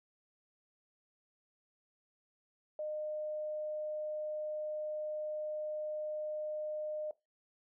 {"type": "tone", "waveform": "sine", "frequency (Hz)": 610, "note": "D#5", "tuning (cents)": -34, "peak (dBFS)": -36, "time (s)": [2.79, 7.11], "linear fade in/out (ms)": 2, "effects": ["noise-tail reverb RT60 0.2 s tail -19 dB re dry"]}